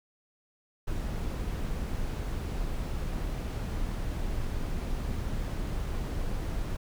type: noise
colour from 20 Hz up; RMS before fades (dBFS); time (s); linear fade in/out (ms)
brown; -32; 0.87-6.77; 10
effects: none